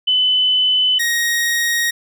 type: tone pair in turn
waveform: sine / sawtooth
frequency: 3015 / 1877.8 Hz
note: F#7 / A#6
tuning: +32 / +12 cents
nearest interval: minor sixth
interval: 820 cents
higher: first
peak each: -12 dBFS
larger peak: neither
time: 0.07-0.99 / 0.99-1.91 s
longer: neither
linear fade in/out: 10 ms
effects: none